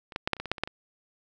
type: clicks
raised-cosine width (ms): 0.3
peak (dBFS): -27 / -14 / -10 / -8 / -30 / -18 / -20 / -9 / -23 / -9 / -22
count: 11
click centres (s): 0.122 / 0.161 / 0.275 / 0.333 / 0.367 / 0.4 / 0.457 / 0.516 / 0.582 / 0.636 / 0.675
effects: none